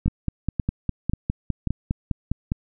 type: two click trains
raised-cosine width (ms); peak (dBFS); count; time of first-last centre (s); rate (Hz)
5; -10 / -10; 4 / 13; 0.06-1.673 / 0.08-2.519; 1.86 / 4.92
effects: none